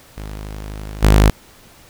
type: tone with level steps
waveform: sawtooth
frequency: 51.91 Hz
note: G#1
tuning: in tune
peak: -24 / -4 dBFS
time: 0.17-1.3 s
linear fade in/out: 5 ms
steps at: 1.02 s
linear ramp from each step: 20 ms
effects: pink hiss -46 dBFS RMS until 1.89 s